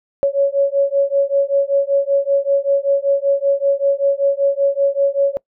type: beating tone pair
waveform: sine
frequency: 554.4 / 559.6 Hz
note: C#5 / C#5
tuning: 0 / +16 cents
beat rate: 5.2 Hz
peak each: -16 dBFS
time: 0.23-5.37 s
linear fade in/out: 0 ms
effects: noise-tail reverb RT60 0.1 s tail -24 dB re dry